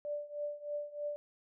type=tone with tremolo; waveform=sine; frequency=587.3 Hz; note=D5; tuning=in tune; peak=-33 dBFS; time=0.05-1.16 s; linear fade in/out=0 ms; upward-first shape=triangle; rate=3.2 Hz; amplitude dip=90%; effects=none